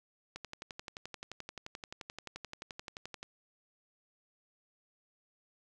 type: click train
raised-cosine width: 0.2 ms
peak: -25 dBFS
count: 34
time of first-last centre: 0.36-3.23 s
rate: 11.5 Hz
effects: none